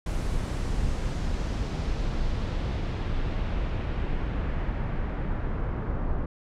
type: noise with low-pass filter sweep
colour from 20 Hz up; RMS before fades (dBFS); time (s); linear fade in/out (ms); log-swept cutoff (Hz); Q
brown; -28; 0.06-6.26; 5; 9900 to 1300; 1.1
effects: none